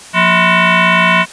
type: tone with frequency modulation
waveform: sine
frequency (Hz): 591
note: D5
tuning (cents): +11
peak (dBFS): -7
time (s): 0.13-1.26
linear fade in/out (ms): 50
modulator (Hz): 413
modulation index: 5.5
effects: white hiss -34 dBFS RMS until 1.32 s + resampled to 22050 Hz